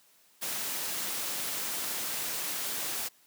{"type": "noise", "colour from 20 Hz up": "white", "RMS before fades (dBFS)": -34, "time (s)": [0.41, 3.09], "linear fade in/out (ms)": 20, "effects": ["white hiss -63 dBFS RMS until 3.26 s", "high-pass 150 Hz 12 dB/octave"]}